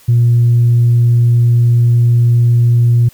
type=tone; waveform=sine; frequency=119 Hz; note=A#2; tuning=36 cents sharp; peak=-5 dBFS; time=0.08-3.09 s; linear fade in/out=10 ms; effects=tanh soft clip ceiling -3 dBFS + white hiss -45 dBFS RMS until 3.13 s